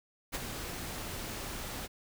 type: noise with ADSR envelope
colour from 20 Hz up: pink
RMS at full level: -33 dBFS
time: 0.32-1.88 s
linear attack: 31 ms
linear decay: 21 ms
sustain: -7 dB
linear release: 31 ms
effects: none